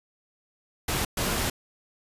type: noise bursts at uneven times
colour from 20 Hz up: pink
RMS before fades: -27 dBFS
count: 2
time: 0.88-1.05 / 1.17-1.5 s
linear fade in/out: 5 ms
effects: resampled to 32000 Hz